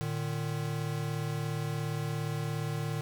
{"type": "tone pair together", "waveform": "square", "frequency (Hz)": [114.6, 151.77], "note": ["A#2", "D#3"], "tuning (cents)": [-29, -43], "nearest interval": "perfect fourth", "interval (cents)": 486, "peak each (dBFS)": [-36, -34], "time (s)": [0.01, 3.01], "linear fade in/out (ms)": 0, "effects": []}